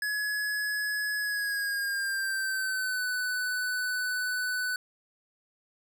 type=tone with pitch glide; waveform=square; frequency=1690 to 1496.9 Hz; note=G#6 to F#6; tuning=+30 to +20 cents; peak=-29 dBFS; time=0.02-4.76 s; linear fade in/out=2 ms; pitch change=-210 cents; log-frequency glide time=1.18-3.05 s; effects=none